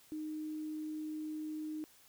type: tone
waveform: sine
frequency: 308.6 Hz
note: D#4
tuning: 14 cents flat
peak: -38 dBFS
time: 0.12-1.84 s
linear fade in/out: 0 ms
effects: white hiss -63 dBFS RMS until 2.08 s